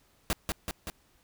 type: noise with echo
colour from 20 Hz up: pink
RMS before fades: -28 dBFS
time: 0.3-0.33 s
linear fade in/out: 0 ms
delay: 190 ms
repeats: 3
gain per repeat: -3 dB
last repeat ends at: 0.9 s
effects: pink hiss -66 dBFS RMS until 1.23 s